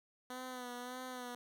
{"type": "tone with vibrato", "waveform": "10% pulse", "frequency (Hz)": 250, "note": "B3", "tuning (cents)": 21, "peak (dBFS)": -35, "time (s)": [0.3, 1.35], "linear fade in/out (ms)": 2, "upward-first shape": "sine", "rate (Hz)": 1.7, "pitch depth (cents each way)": 43, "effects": []}